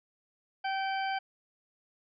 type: harmonic tone with a mistuned harmonic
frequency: 774 Hz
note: G5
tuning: 22 cents flat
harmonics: 1 / 2 / 3 / 4 / 6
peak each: -31 / -37 / -41 / -43 / -47 dBFS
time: 0.64-1.19 s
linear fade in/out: 10 ms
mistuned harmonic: 6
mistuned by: +27 cents
effects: none